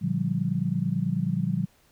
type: chord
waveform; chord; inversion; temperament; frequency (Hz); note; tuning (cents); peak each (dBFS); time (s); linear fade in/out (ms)
sine; G minor seventh; first; just; 117.6 / 147 / 176.4 / 196; Bb2 / D3 / F3 / G3; +16 / +2 / +18 / 0; -32 / -29 / -27 / -30; 0.01-1.66; 20
effects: pink hiss -62 dBFS RMS until 1.91 s